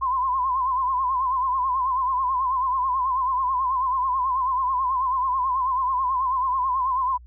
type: tone with vibrato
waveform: sine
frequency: 1032 Hz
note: C6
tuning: 24 cents flat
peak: -20 dBFS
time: 0.01-7.18 s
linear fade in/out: 20 ms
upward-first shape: sine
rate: 9.2 Hz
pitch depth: 80 cents each way
effects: added 60 Hz sine -43 dBFS peak until 7.26 s